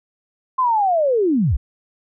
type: linear sweep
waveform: sine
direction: down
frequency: 1058 to 42.43 Hz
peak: -14 dBFS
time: 0.58-1.57 s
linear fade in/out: 10 ms
effects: none